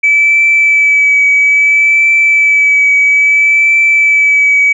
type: tone with vibrato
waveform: sine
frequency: 2300 Hz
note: D7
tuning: 37 cents flat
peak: -4 dBFS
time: 0.03-4.73 s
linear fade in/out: 10 ms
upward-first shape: triangle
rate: 0.6 Hz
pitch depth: 22 cents each way
effects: tanh soft clip ceiling -1 dBFS